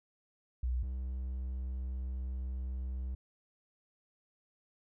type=tone pair in turn; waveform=sine / triangle; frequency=61.74 / 63.92 Hz; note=B1 / C2; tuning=0 / -40 cents; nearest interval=minor second; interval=60 cents; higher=second; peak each=-30 / -33 dBFS; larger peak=first; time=0.63-0.83 / 0.83-3.15 s; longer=second; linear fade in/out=5 ms; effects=none